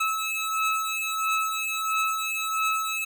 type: beating tone pair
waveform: 25% pulse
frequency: 1298 / 1299.5 Hz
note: E6 / E6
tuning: -27 / -25 cents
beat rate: 1.5 Hz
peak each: -24 dBFS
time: 0-3.05 s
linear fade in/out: 10 ms
effects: none